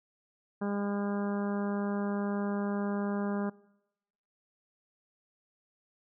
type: harmonic tone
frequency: 202.4 Hz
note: G#3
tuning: 44 cents flat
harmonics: 1 / 2 / 3 / 4 / 5 / 6 / 7 / 8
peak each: -31 / -37 / -41 / -43 / -45 / -47 / -48 / -49 dBFS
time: 0.61-3.5 s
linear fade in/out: 10 ms
effects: noise-tail reverb RT60 0.9 s tail -23 dB re dry

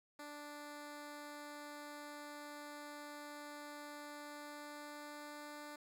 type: tone with pitch glide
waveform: 10% pulse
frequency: 293.7 to 295.6 Hz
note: D4 to D4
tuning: 0 to +11 cents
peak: -40 dBFS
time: 0.19-5.76 s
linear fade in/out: 5 ms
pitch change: +11 cents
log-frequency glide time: 4.21-5.57 s
effects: none

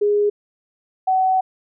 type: tone pair in turn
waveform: sine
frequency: 413 / 753.1 Hz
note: G#4 / F#5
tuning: -10 / +30 cents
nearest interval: minor seventh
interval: 1040 cents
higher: second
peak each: -14 dBFS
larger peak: neither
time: 0.01-0.3 / 1.07-1.41 s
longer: second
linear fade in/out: 10 ms
effects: none

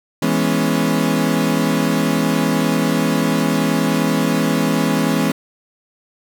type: chord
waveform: 35% pulse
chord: C# minor seventh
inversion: first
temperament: equal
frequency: 164.81 / 207.7 / 246.9 / 277.2 Hz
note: E3 / G#3 / B3 / C#4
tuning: 0 / 0 / 0 / 0 cents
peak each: -19 dBFS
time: 0.22-5.32 s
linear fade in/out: 5 ms
effects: none

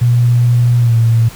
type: tone with pitch glide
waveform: sine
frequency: 120.6 to 114.76 Hz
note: B2 to A#2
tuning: -41 to -27 cents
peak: -7 dBFS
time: 0.01-1.29 s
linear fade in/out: 10 ms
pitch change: -86 cents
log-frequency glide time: 0.8-0.95 s
effects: pink hiss -34 dBFS RMS until 1.35 s

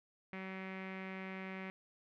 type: tone with low-pass filter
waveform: sawtooth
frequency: 189.6 Hz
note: F#3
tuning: 43 cents sharp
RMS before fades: -45 dBFS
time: 0.33-1.7 s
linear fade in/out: 0 ms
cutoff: 2200 Hz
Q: 4.5
effects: none

